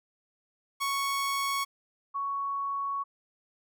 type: tone pair in turn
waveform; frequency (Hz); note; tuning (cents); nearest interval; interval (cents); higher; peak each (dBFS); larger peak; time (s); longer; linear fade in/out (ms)
sawtooth / sine; 1108.7 / 1113.8; C#6 / C#6; 0 / +8; unison; 8; second; -24 / -29; first; 0.8-1.65 / 2.14-3.04; second; 20
effects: none